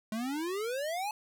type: exponential sweep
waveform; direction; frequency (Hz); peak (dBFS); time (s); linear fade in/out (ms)
square; up; 211.3 to 870; -33; 0.12-1.11; 2
effects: none